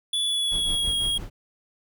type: tone with pitch glide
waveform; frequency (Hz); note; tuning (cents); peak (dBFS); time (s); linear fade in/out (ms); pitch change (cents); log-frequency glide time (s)
square; 3435 to 3284; A7 to G#7; -42 to -20; -23; 0.13-1.18; 5; -78; 0.25-0.95
type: noise with tremolo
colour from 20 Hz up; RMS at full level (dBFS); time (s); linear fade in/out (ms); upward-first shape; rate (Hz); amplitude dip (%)
brown; -32; 0.51-1.3; 10; sine; 6; 70
effects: none